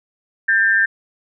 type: tone pair together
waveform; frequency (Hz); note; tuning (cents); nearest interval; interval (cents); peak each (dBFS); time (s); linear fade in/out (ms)
sine; 1591.9 / 1793; G6 / A6; +26 / +32; major second; 206; -15; 0.48-0.86; 10
effects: none